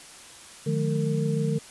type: tone cluster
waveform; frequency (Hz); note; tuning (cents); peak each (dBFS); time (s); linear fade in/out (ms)
sine; 152 / 178.6 / 215.3 / 455.7; D#3 / F3 / A3 / A#4; -40 / +39 / -37 / -39; -25 / -31 / -30 / -30; 0.66-1.59; 10
effects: white hiss -46 dBFS RMS until 1.7 s + resampled to 24000 Hz